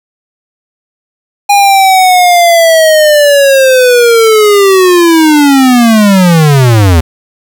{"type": "linear sweep", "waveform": "square", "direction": "down", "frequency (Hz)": [817, 77.4], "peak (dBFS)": -3, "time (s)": [1.49, 7.01], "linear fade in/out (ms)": 10, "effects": ["7-bit"]}